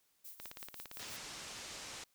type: noise with tremolo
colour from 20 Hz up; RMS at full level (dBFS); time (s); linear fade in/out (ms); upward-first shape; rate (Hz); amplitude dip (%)
violet; -49; 0.24-1.17; 10; sine; 5.8; 75
type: click train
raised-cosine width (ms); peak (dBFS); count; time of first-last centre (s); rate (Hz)
0.2; -29; 12; 0.4-1.029; 17.5
type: low-pass noise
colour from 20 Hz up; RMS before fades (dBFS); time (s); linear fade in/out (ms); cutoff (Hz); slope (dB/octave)
white; -48; 0.99-2.04; 5; 7500; 24
effects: white hiss -75 dBFS RMS until 2.14 s